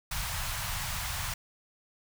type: band-stop noise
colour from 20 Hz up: pink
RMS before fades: -34 dBFS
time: 0.11-1.34 s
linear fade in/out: 5 ms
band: 140 to 790 Hz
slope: 24 dB/octave
effects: none